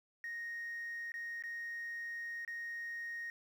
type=tone with dropouts; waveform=sine; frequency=1864.7 Hz; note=A#6; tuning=in tune; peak=-38 dBFS; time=0.24-3.3 s; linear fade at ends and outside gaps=1 ms; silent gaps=1.119-1.14 / 1.424-1.437 / 2.449-2.477 s; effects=tanh soft clip ceiling -38 dBFS + 11-bit